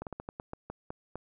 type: slowing click train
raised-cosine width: 1 ms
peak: -24 dBFS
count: 10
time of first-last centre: 0.02-1.156 s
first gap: 48 ms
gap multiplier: 1.23
effects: none